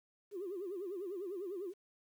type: tone with vibrato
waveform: sine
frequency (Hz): 377.1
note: F#4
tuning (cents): +33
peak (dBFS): -38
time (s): 0.31-1.74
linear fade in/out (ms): 50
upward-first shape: sine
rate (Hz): 10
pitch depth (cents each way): 170
effects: tanh soft clip ceiling -34 dBFS + 11-bit